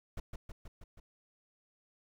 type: noise with echo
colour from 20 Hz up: brown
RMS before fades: -38 dBFS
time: 0.17-0.2 s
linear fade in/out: 5 ms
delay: 160 ms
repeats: 5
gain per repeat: -3 dB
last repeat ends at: 1 s
effects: none